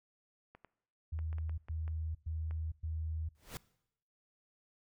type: clicks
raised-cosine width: 0.5 ms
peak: -38 dBFS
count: 9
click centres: 0.55 / 0.647 / 1.19 / 1.329 / 1.384 / 1.495 / 1.685 / 1.879 / 2.51 s
type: tone bursts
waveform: sine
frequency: 79.7 Hz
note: D#2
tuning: 42 cents sharp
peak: -35 dBFS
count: 4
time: 1.12-3.29 s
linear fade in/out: 10 ms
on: 460 ms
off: 110 ms
type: noise with exponential growth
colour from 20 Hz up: pink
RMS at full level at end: -40 dBFS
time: 3.35-3.57 s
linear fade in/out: 0 ms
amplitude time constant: 46 ms
effects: noise-tail reverb RT60 0.8 s tail -21 dB re dry